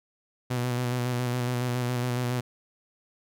sawtooth tone with vibrato, 123.47 Hz, B2, in tune, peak -22 dBFS, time 0.5-2.41 s, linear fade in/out 10 ms, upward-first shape square, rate 7.2 Hz, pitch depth 26 cents each way, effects none

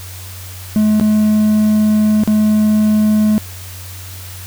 triangle tone with dropouts, 213.5 Hz, G#3, 48 cents sharp, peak -7 dBFS, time 0.76-3.38 s, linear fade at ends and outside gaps 0 ms, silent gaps 0.998-1.011 / 2.236-2.276 s, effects added 92 Hz sine -30 dBFS peak until 4.46 s + white hiss -34 dBFS RMS until 4.46 s

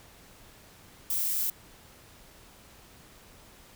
violet noise, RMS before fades -29 dBFS, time 1.1-1.5 s, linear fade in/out 2 ms, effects pink hiss -54 dBFS RMS until 3.75 s

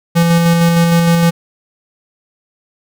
square tone with tremolo, 169 Hz, E3, 43 cents sharp, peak -8 dBFS, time 0.15-1.31 s, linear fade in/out 20 ms, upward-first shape square, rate 6.5 Hz, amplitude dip 25%, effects none

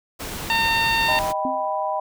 pink noise, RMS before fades -31 dBFS, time 0.19-1.33 s, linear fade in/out 20 ms
harmonic tone, 910 Hz, A#5, 42 cents flat, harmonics 1 / 2 / 3 / 4 / 5, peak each -22 / -24 / -23 / -27 / -30 dBFS, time 0.5-1.19 s, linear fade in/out 0 ms
sine chord, Eb augmented, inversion none, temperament equal, 622.3 / 784 / 987.8 Hz, Eb5 / G5 / B5, 0 / 0 / 0 cents, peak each -26 dBFS, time 1.08-2 s, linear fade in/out 5 ms
sine tone with exponential decay, 261.6 Hz, C4, in tune, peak -22 dBFS, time 1.45-1.71 s, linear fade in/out 1 ms, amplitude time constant 55 ms
effects none

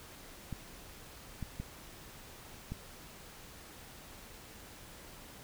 clicks, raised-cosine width 5 ms, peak -26 dBFS, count 4, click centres 0.527 / 1.427 / 1.6 / 2.72 s, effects pink hiss -52 dBFS RMS until 5.43 s

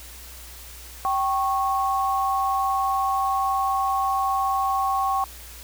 sine tone pair together, 776.9 / 1098 Hz, G5 / C#6, -16 / -17 cents, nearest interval tritone, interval 599 cents, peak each -23 dBFS, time 1.05-5.24 s, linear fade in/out 0 ms, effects added 60 Hz sine -43 dBFS peak until 5.63 s + white hiss -43 dBFS RMS until 5.63 s

